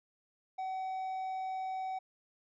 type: tone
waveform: triangle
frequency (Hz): 756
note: F#5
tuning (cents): +37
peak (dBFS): -33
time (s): 0.58-1.99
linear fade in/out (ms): 10
effects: resampled to 16000 Hz